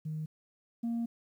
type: tone pair in turn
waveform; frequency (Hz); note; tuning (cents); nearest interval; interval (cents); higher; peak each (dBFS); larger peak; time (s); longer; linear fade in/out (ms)
sine; 155.56 / 233.1; D#3 / A#3; 0 / 0; perfect fifth; 700; second; -33 / -28; second; 0.05-0.26 / 0.83-1.06; second; 10
effects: tanh soft clip ceiling -29 dBFS + 11-bit